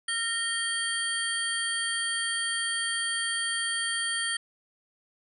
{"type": "tone cluster", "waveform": "sine", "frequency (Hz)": [1385, 1843, 3197, 4545, 9040], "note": ["F6", "A#6", "G7", "C#8", "C#9"], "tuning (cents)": [-15, -20, 33, 42, 33], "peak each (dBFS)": [-39, -31, -32, -37, -33], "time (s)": [0.08, 4.37], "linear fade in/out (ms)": 5, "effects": []}